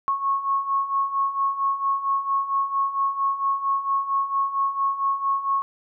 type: beating tone pair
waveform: sine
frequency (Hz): 1095 / 1099.4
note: C#6 / C#6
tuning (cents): -22 / -15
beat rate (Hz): 4.4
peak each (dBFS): -27 / -22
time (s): 0.08-5.62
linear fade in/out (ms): 0
effects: none